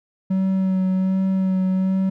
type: tone with vibrato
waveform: triangle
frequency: 188.8 Hz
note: F#3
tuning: 35 cents sharp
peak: -15 dBFS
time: 0.3-2.1 s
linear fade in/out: 10 ms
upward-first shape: sine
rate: 1.3 Hz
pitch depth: 17 cents each way
effects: none